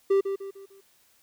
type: tone with echo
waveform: triangle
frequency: 392 Hz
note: G4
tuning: in tune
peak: -16 dBFS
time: 0.1-0.21 s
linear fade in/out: 10 ms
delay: 150 ms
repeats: 4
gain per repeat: -8 dB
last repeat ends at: 0.81 s
effects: white hiss -63 dBFS RMS until 1.22 s